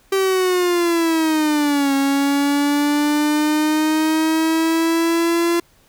45% pulse linear two-way sweep, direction down then up, 389.6 to 274.2 to 342.6 Hz, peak -15 dBFS, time 0.12-5.6 s, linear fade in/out 5 ms, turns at 1.94 s, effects pink hiss -55 dBFS RMS until 5.88 s

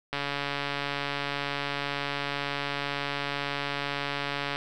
click train, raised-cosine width 0.3 ms, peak -14 dBFS, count 630, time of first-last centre 0.13-4.56 s, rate 142 Hz, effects none

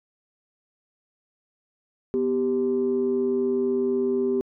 sine tone pair together, 248.1 / 392 Hz, B3 / G4, +8 / 0 cents, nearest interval minor sixth, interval 792 cents, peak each -25 / -21 dBFS, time 2.14-4.41 s, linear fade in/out 0 ms, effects tanh soft clip ceiling -15 dBFS

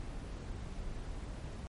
brown noise, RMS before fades -42 dBFS, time 0-1.67 s, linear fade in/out 0 ms, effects MP3 48 kbps

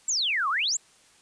sine exponential two-way sweep, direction down then up, 7790 to 1046.5 to 7790 Hz, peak -23 dBFS, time 0.08-0.77 s, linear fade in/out 5 ms, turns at 0.49 s, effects white hiss -58 dBFS RMS until 1.21 s + resampled to 22050 Hz

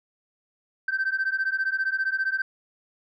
sine beating tone pair, 1546 / 1561 Hz, G6 / G6, -24 / -8 cents, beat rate 15 Hz, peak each -25 dBFS, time 0.88-2.42 s, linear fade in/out 5 ms, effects tanh soft clip ceiling -19 dBFS

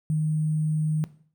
sine tone with sample-and-hold, 155.1 Hz, D#3, 5 cents flat, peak -21 dBFS, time 0.1-1.04 s, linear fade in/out 0 ms, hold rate 8820 Hz, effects noise-tail reverb RT60 0.5 s tail -17 dB re dry

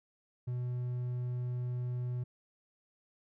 triangle tone, 123.6 Hz, B2, 2 cents sharp, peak -31 dBFS, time 0.47-2.24 s, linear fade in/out 10 ms, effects none

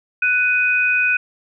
sine tone pair together, 1485.4 / 2500 Hz, F#6 / D#7, +6 / +8 cents, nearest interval major sixth, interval 902 cents, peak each -18 / -16 dBFS, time 0.22-1.17 s, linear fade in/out 5 ms, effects none

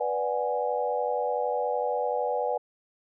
sine chord, G# half-diminished seventh, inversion first, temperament equal, 493.9 / 587.3 / 740 / 830.6 Hz, B4 / D5 / F#5 / G#5, 0 / 0 / 0 / 0 cents, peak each -29 / -31 / -32 / -31 dBFS, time 0-2.58 s, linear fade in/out 10 ms, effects none

